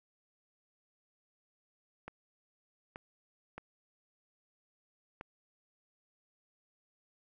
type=clicks; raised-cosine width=0.5 ms; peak=-28 dBFS; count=4; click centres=2.08 / 2.959 / 3.58 / 5.211 s; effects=none